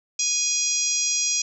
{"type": "harmonic tone", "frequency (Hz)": 825, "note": "G#5", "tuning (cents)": -12, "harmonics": [3, 4, 5, 6, 7, 8, 9], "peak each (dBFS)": [-32, -34, -35, -29, -24, -26, -33], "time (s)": [0.19, 1.42], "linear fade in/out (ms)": 5, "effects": []}